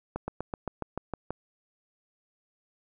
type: slowing click train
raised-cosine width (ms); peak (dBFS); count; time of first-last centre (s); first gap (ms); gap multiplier
1; -18; 9; 0.16-1.306; 120; 1.05
effects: none